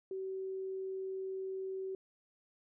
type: tone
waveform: sine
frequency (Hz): 381.1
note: G4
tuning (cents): -49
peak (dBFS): -37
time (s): 0.11-1.95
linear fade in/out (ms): 2
effects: none